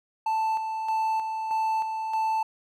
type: tone with tremolo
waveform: triangle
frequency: 882 Hz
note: A5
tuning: 4 cents sharp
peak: -21 dBFS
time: 0.26-2.43 s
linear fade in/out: 5 ms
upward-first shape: square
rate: 1.6 Hz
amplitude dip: 45%
effects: none